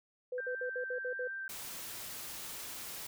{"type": "tone bursts", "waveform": "sine", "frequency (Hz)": 500, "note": "B4", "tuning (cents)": 21, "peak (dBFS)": -35, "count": 7, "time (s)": [0.32, 1.276], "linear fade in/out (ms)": 5, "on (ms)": 86, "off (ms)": 59}
{"type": "tone with vibrato", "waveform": "sine", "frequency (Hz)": 1568, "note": "G6", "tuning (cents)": 0, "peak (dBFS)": -38, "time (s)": [0.38, 1.48], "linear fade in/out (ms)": 2, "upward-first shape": "square", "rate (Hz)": 5.4, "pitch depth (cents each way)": 8}
{"type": "noise", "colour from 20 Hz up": "white", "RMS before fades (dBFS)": -44, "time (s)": [1.49, 3.07], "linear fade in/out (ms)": 5}
{"effects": []}